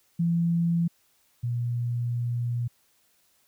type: tone pair in turn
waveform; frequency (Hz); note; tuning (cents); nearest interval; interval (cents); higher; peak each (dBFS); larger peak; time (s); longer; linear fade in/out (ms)
sine; 169.3 / 119.99; E3 / B2; +46 / -50; tritone; 596; first; -21 / -25; first; 0.19-0.88 / 1.43-2.68; second; 10
effects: white hiss -66 dBFS RMS until 3.47 s